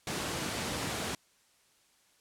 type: high-pass noise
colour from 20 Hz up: pink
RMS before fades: -35 dBFS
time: 0.07-1.15 s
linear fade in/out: 2 ms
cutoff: 100 Hz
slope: 12 dB/octave
effects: white hiss -67 dBFS RMS until 2.2 s + low-pass 10000 Hz 12 dB/octave